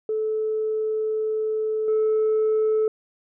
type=tone with level steps; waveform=sine; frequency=434.8 Hz; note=A4; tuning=21 cents flat; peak=-21 / -16 dBFS; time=0.09-2.88 s; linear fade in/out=2 ms; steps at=1.88 s; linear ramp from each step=2 ms; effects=tanh soft clip ceiling -16 dBFS